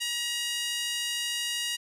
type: tone with high-pass filter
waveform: 5% pulse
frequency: 953 Hz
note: A#5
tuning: 38 cents sharp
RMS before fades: -31 dBFS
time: 0-1.77 s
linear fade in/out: 20 ms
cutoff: 2400 Hz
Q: 4.7
effects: low-pass 12000 Hz 12 dB/octave